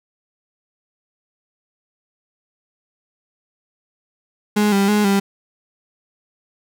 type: tone with vibrato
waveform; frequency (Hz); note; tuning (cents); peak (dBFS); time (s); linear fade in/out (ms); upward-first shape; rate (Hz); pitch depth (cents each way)
35% pulse; 203.4; G#3; -36; -12; 4.56-5.2; 10; square; 3.1; 47
effects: none